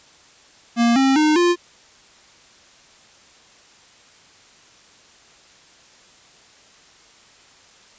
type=tone with pitch steps; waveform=square; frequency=234.8 / 268.2 / 306.3 / 349.8 Hz; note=A#3 / C4 / D#4 / F4; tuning=+13 / +43 / -27 / +3 cents; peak=-14 dBFS; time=0.76-1.56 s; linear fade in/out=50 ms; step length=200 ms; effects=white hiss -50 dBFS RMS until 7.98 s + resampled to 16000 Hz